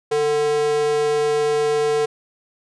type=tone with high-pass filter; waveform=square; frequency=148.6 Hz; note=D3; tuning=21 cents sharp; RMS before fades=-19 dBFS; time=0.11-2.06 s; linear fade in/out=10 ms; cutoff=460 Hz; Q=3.5; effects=resampled to 22050 Hz